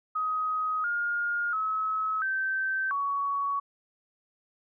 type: tone with pitch steps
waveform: sine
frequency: 1259 / 1419 / 1287 / 1551 / 1122 Hz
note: D#6 / F6 / E6 / G6 / C#6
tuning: +20 / +27 / -42 / -19 / +21 cents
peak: -26 dBFS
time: 0.15-3.6 s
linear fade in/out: 10 ms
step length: 690 ms
effects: none